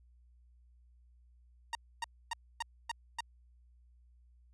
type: tone bursts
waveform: sawtooth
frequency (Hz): 931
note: A#5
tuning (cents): -2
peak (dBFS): -30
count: 6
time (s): 1.73-3.206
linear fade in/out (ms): 2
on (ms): 21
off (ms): 270
effects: added 60 Hz sine -60 dBFS peak until 4.53 s + resampled to 22050 Hz